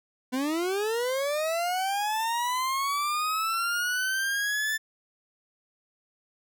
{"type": "linear sweep", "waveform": "40% pulse", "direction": "up", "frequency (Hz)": [246.9, 1767], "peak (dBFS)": -25, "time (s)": [0.32, 4.78], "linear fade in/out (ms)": 20, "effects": []}